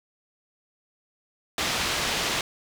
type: low-pass noise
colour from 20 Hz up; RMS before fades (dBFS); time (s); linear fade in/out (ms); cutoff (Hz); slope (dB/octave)
white; -27; 1.58-2.41; 2; 4400; 12
effects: none